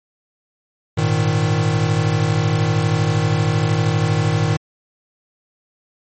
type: chord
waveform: square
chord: Ab suspended second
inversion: none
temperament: equal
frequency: 103.83 / 116.54 / 155.56 Hz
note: Ab2 / Bb2 / Eb3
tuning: 0 / 0 / 0 cents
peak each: -21 / -21 / -19 dBFS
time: 0.97-4.57 s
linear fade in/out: 10 ms
effects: MP3 32 kbps